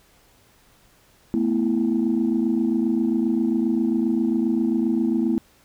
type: chord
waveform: sine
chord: A suspended second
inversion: none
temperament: just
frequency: 220 / 247.5 / 330 Hz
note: A3 / B3 / E4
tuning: 0 / +4 / +2 cents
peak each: -22 dBFS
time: 1.34-5.38 s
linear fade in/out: 0 ms
effects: tanh soft clip ceiling -12 dBFS + pink hiss -57 dBFS RMS until 5.64 s